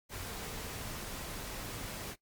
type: tone in noise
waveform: sine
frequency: 452.8 Hz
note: A4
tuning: 50 cents sharp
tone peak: -52 dBFS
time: 0.27-0.87 s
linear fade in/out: 50 ms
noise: pink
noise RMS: -42 dBFS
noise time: 0.09-2.16 s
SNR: -13 dB
effects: noise-tail reverb RT60 0.1 s tail -17 dB re dry + Opus 48 kbps